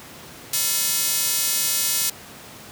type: tone with high-pass filter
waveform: square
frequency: 195 Hz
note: G3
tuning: 9 cents flat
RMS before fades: -22 dBFS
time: 0.53-2.1 s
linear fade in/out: 5 ms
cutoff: 5800 Hz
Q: 0.55
effects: pink hiss -41 dBFS RMS until 2.71 s + high-pass 100 Hz 12 dB/octave